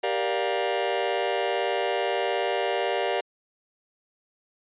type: chord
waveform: sawtooth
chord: G minor seventh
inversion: none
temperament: just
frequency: 392 / 470.4 / 588 / 705.6 Hz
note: G4 / Bb4 / D5 / F5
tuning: 0 / +16 / +2 / +18 cents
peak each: -25 dBFS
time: 0.03-3.21 s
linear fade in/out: 10 ms
effects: resampled to 8000 Hz